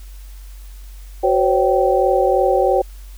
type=tone cluster; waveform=sine; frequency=371.9 / 514 / 557 / 775 Hz; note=F#4 / C5 / C#5 / G5; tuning=+9 / -31 / +8 / -20 cents; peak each=-18 dBFS; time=1.23-2.82 s; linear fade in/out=10 ms; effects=added 47 Hz sine -33 dBFS peak until 3.17 s + white hiss -49 dBFS RMS until 3.17 s